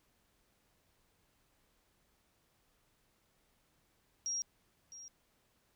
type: tone with echo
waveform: sine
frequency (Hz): 5630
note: F8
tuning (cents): +13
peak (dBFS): -34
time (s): 4.26-4.42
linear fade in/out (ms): 0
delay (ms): 660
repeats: 1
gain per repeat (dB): -14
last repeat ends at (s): 5.08
effects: pink hiss -74 dBFS RMS until 5.75 s